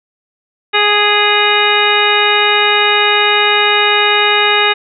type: harmonic tone with a mistuned harmonic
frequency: 415.3 Hz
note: G#4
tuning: in tune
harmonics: 1 / 2 / 3 / 4 / 5 / 6 / 7 / 9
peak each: -17 / -17 / -17 / -17 / -17 / -17 / -17 / -17 dBFS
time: 0.73-4.74 s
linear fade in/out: 20 ms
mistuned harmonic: 6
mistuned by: -17 cents
effects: none